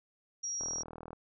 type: tone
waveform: sine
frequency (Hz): 5670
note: F8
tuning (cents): +25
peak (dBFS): -34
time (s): 0.43-0.83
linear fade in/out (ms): 10
type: click train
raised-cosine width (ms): 1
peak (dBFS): -30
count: 22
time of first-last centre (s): 0.61-1.131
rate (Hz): 40.3
effects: none